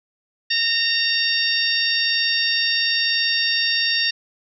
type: harmonic tone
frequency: 921 Hz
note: A#5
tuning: 21 cents flat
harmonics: 2 / 3 / 4 / 5 / 6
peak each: -24 / -24 / -24 / -24 / -24 dBFS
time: 0.5-4.11 s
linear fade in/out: 10 ms
effects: none